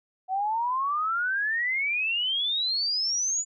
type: exponential sweep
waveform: sine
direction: up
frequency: 740 to 7040 Hz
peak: -24 dBFS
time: 0.28-3.45 s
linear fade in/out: 50 ms
effects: none